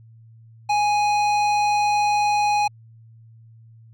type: tone with hard clipping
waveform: sine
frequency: 830.6 Hz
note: G#5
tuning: in tune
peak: -19 dBFS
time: 0.69-2.68 s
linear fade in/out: 10 ms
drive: 13 dB
effects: added 113 Hz sine -45 dBFS peak until 3.93 s + AAC 64 kbps